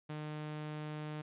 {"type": "tone", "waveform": "sawtooth", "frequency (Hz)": 152, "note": "D#3", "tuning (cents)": -40, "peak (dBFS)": -36, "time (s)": [0.09, 1.22], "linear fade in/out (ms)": 10, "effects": ["resampled to 8000 Hz", "12-bit"]}